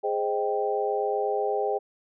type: chord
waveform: sine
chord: Ab major seventh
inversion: none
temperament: equal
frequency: 415.3 / 523.3 / 622.3 / 784 Hz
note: Ab4 / C5 / Eb5 / G5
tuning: 0 / 0 / 0 / 0 cents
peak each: -27 / -31 / -32 / -29 dBFS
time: 0.03-1.79 s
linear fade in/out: 20 ms
effects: none